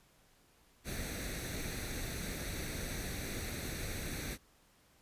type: noise with comb filter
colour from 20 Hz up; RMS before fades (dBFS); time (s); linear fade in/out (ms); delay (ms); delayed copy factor
pink; -40; 0.84-4.38; 50; 0.49; +0.65
effects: pink hiss -67 dBFS RMS until 5.01 s + resampled to 32000 Hz